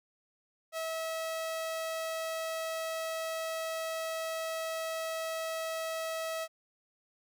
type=tone; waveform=sawtooth; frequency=647 Hz; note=E5; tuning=32 cents flat; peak=-30 dBFS; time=0.72-6.48 s; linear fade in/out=50 ms; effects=none